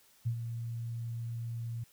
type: tone with ADSR envelope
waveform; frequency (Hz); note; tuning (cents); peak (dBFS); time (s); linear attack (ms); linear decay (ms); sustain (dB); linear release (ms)
sine; 116.54; A#2; 0; -27; 0.25-1.84; 19; 82; -8; 8
effects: white hiss -64 dBFS RMS until 1.92 s